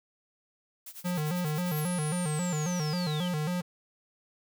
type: noise with tremolo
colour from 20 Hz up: blue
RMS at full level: -42 dBFS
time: 0.86-1.87 s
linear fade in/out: 5 ms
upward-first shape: sine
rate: 10 Hz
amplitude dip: 85%
type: tone with vibrato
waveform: square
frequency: 164.81 Hz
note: E3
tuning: in tune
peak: -29 dBFS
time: 1.04-3.62 s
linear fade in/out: 20 ms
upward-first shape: square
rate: 3.7 Hz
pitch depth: 140 cents each way
type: linear sweep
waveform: sine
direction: down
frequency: 11840 to 2960 Hz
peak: -38 dBFS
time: 1.71-3.28 s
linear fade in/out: 2 ms
effects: none